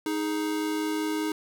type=tone pair together; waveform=square; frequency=312.2 / 417.4 Hz; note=D#4 / G#4; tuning=+6 / +9 cents; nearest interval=perfect fourth; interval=503 cents; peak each=-28 / -34 dBFS; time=0.06-1.32 s; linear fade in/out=2 ms; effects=none